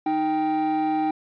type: tone pair together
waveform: triangle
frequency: 311.1 / 783.9 Hz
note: D#4 / G5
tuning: 0 / 0 cents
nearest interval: octave + major third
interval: 1600 cents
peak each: -20 dBFS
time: 0.06-1.11 s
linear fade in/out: 5 ms
effects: tanh soft clip ceiling -16 dBFS + resampled to 11025 Hz